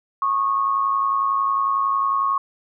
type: tone pair together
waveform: sine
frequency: 1100 / 1211 Hz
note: C#6 / D#6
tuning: -14 / -47 cents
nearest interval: major second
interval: 167 cents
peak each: -18 / -27 dBFS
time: 0.22-2.38 s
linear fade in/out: 2 ms
effects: none